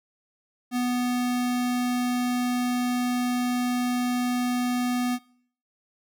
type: tone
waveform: square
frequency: 246.8 Hz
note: B3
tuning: 1 cent flat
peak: -24 dBFS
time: 0.71-5.19 s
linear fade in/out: 50 ms
effects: noise-tail reverb RT60 0.6 s tail -22 dB re dry